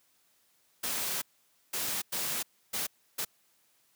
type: noise bursts at uneven times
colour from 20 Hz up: white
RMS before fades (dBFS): -33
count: 5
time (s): 0.83-1.22 / 1.73-2.02 / 2.12-2.43 / 2.73-2.87 / 3.18-3.25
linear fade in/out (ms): 10
effects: white hiss -69 dBFS RMS until 3.95 s + high-pass 100 Hz 12 dB/octave